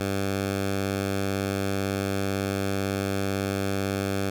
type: tone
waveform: 10% pulse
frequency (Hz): 98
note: G2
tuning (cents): 0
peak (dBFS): -17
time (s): 0-4.3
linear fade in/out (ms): 5
effects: none